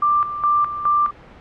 sine tone with tremolo, 1182 Hz, D6, 11 cents sharp, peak -13 dBFS, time 0.02-1.11 s, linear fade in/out 5 ms, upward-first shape square, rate 2.4 Hz, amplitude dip 70%, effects pink hiss -43 dBFS RMS until 1.4 s + low-pass 2000 Hz 12 dB/octave

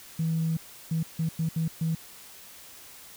sine tone bursts at uneven times, 162.2 Hz, E3, 28 cents flat, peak -23 dBFS, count 6, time 0.19-0.57 / 0.91-1.03 / 1.19-1.29 / 1.39-1.49 / 1.56-1.68 / 1.81-1.95 s, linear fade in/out 5 ms, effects tanh soft clip ceiling -20 dBFS + white hiss -48 dBFS RMS until 3.16 s

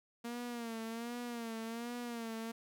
sawtooth tone with vibrato, 233.1 Hz, A#3, in tune, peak -36 dBFS, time 0.24-2.52 s, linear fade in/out 10 ms, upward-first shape sine, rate 1.3 Hz, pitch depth 69 cents each way, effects none

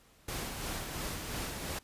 pink noise with tremolo, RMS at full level -37 dBFS, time 0.28-1.79 s, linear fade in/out 5 ms, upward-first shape sine, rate 2.9 Hz, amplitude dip 35%, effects pink hiss -63 dBFS RMS until 1.83 s + resampled to 32000 Hz

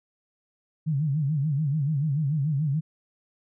sine tone with vibrato, 146.83 Hz, D3, in tune, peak -22 dBFS, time 0.86-2.81 s, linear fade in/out 20 ms, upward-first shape sine, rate 6.9 Hz, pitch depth 150 cents each way, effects none

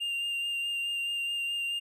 triangle tone with vibrato, 2794 Hz, F7, in tune, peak -28 dBFS, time 0-1.8 s, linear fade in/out 20 ms, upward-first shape sine, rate 4.7 Hz, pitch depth 15 cents each way, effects none

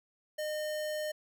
square tone, 610 Hz, D#5, 34 cents flat, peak -34 dBFS, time 0.38-1.12 s, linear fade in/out 10 ms, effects none

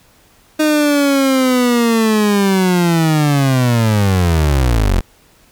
30% pulse linear sweep, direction down, 310 to 41.2 Hz, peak -8 dBFS, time 0.59-5.01 s, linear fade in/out 10 ms, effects pink hiss -50 dBFS RMS until 5.51 s

